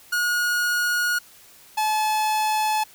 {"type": "tone pair in turn", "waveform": "45% pulse", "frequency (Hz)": [1443, 860.7], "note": ["F#6", "A5"], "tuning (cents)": [-44, -38], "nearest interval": "major sixth", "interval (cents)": 894, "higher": "first", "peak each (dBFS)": -20, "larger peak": "neither", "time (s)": [[0.12, 1.19], [1.77, 2.84]], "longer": "neither", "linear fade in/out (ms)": 10, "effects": ["white hiss -50 dBFS RMS until 2.94 s"]}